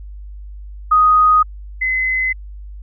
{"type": "tone pair in turn", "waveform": "sine", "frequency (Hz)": [1247, 2039], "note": ["D#6", "C7"], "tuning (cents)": [3, -45], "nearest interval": "major sixth", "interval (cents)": 852, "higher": "second", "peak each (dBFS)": [-8, -15], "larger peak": "first", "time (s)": [[0.91, 1.43], [1.81, 2.33]], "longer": "neither", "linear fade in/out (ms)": 10, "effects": ["added 50 Hz sine -30 dBFS peak until 2.82 s"]}